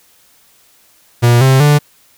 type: tone with pitch steps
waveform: 45% pulse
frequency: 119.5 / 132.59 / 147.12 Hz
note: A#2 / C3 / D3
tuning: +43 / +23 / +3 cents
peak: -6 dBFS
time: 1.22-1.79 s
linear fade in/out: 20 ms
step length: 190 ms
effects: white hiss -50 dBFS RMS until 2.17 s